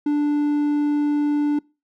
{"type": "tone", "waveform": "triangle", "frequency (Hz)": 293.7, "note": "D4", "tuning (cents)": 0, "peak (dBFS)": -15, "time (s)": [0.06, 1.59], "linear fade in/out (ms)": 5, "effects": ["noise-tail reverb RT60 0.3 s tail -25 dB re dry"]}